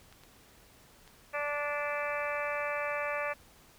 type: clicks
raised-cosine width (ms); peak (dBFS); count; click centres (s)
0.2; -36; 3; 0.126 / 0.236 / 1.077
type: harmonic tone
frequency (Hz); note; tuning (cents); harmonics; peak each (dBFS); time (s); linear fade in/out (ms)
291.9; D4; -10; 2 / 3 / 4 / 5 / 6 / 7 / 8 / 9; -35 / -42 / -38 / -43 / -39 / -43 / -40 / -44; 1.33-3.34; 20
effects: pink hiss -59 dBFS RMS until 3.78 s